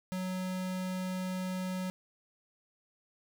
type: tone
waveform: square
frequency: 185 Hz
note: F#3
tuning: in tune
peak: -34 dBFS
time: 0.12-1.9 s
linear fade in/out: 0 ms
effects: none